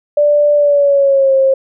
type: tone with pitch glide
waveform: sine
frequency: 587.3 to 535.5 Hz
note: D5 to C5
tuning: 0 to +40 cents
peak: -7 dBFS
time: 0.17-1.54 s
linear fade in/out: 5 ms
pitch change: -160 cents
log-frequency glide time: 0.55-1.34 s
effects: none